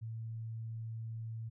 sine tone, 112.8 Hz, A2, 44 cents sharp, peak -39 dBFS, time 0.01-1.5 s, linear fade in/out 20 ms, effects none

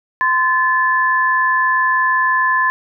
sine tone pair together, 1032.2 / 1737 Hz, C6 / A6, -24 / -23 cents, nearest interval major sixth, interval 901 cents, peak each -15 dBFS, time 0.21-2.7 s, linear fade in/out 0 ms, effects none

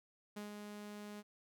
sawtooth tone with ADSR envelope, 207.7 Hz, G#3, in tune, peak -39 dBFS, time 0.36-1.23 s, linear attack 10 ms, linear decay 130 ms, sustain -4 dB, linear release 38 ms, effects none

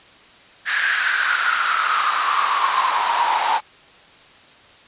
pink noise with high-pass filter sweep, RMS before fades -19 dBFS, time 0.65-3.61 s, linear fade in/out 50 ms, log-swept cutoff 1700 to 860 Hz, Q 7.8, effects white hiss -47 dBFS RMS until 4.87 s + resampled to 8000 Hz

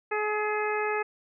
harmonic tone with a mistuned harmonic, 423.7 Hz, G#4, 35 cents sharp, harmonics 1 / 2 / 3 / 4 / 5 / 6, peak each -29 / -32 / -34 / -35 / -36 / -37 dBFS, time 0.11-1.03 s, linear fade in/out 10 ms, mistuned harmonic 5, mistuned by -27 cents, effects none

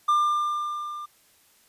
triangle tone with level ramp, 1196 Hz, D6, 31 cents sharp, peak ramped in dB -15 to -32 dBFS, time 0.08-1.06 s, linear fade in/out 10 ms, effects white hiss -60 dBFS RMS until 1.68 s + resampled to 32000 Hz

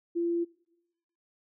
sine tone, 341.4 Hz, F4, 39 cents flat, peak -26 dBFS, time 0.15-0.45 s, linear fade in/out 20 ms, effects noise-tail reverb RT60 1.0 s tail -23 dB re dry

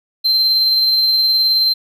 triangle tone with tremolo, 4121 Hz, C8, 27 cents flat, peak -9 dBFS, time 0.24-1.74 s, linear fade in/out 20 ms, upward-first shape triangle, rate 19 Hz, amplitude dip 25%, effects none

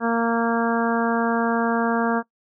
harmonic tone, 231.3 Hz, A#3, 13 cents flat, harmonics 1 / 2 / 3 / 4 / 5 / 6 / 7, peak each -22 / -25 / -27 / -28 / -29 / -30 / -30 dBFS, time 0-2.23 s, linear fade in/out 50 ms, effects noise-tail reverb RT60 0.1 s tail -21 dB re dry

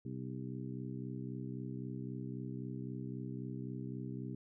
harmonic tone with a mistuned harmonic, 63.8 Hz, C2, 43 cents flat, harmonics 2 / 3 / 4 / 5 / 6, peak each -43 / -46 / -46 / -49 / -52 dBFS, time 0.05-4.35 s, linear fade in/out 5 ms, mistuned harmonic 6, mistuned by +72 cents, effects none

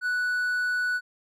triangle tone, 1480 Hz, F#6, in tune, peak -22 dBFS, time 0.01-1.01 s, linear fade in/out 50 ms, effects none

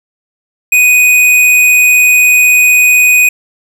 sine tone with hard clipping, 2489 Hz, D#7, in tune, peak -5 dBFS, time 0.72-3.29 s, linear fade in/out 5 ms, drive 16 dB, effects none

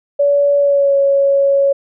sine tone with pitch glide, 570 to 555.4 Hz, C#5 to C#5, +48 to +3 cents, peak -9 dBFS, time 0.19-1.73 s, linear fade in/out 10 ms, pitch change -45 cents, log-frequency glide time 0.58-0.96 s, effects none

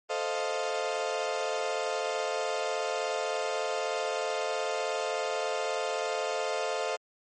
35% pulse chord, F dominant seventh, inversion first, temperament equal, 440 / 523.3 / 622.3 / 698.5 Hz, A4 / C5 / Eb5 / F5, 0 / 0 / 0 / 0 cents, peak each -33 dBFS, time 0.09-6.97 s, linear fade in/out 20 ms, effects MP3 32 kbps

